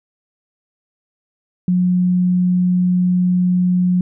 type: tone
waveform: sine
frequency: 180.4 Hz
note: F#3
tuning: 44 cents flat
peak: -12 dBFS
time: 1.68-4.01 s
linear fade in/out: 2 ms
effects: none